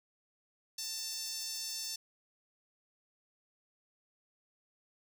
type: tone with high-pass filter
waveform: sawtooth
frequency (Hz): 893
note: A5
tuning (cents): +25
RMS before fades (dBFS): -40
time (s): 0.78-1.96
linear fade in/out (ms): 5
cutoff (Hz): 5300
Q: 3.1
effects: none